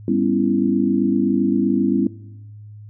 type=chord; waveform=sine; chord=C# half-diminished seventh; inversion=second; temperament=just; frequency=199.57 / 249.5 / 277.2 / 332.6 Hz; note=G3 / B3 / C#4 / E4; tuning=+31 / +18 / 0 / +16 cents; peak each=-21 dBFS; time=0.08-2.07 s; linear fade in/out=2 ms; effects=noise-tail reverb RT60 1.0 s tail -19 dB re dry + added 105 Hz sine -36 dBFS peak until 2.89 s